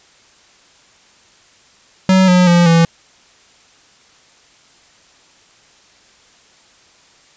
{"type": "tone with pitch steps", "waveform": "square", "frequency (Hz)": [188.1, 180.65, 173.49, 166.61], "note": ["F#3", "F#3", "F3", "E3"], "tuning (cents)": [29, -41, -11, 19], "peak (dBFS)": -8, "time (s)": [2.09, 2.85], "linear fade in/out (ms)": 2, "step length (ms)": 190, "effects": ["white hiss -49 dBFS RMS until 7.36 s", "resampled to 16000 Hz"]}